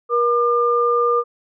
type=tone pair together; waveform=sine; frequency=476.9 / 1201.7 Hz; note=A#4 / D6; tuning=+39 / +39 cents; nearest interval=octave + major third; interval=1600 cents; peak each=-17 dBFS; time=0.09-1.24 s; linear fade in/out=50 ms; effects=none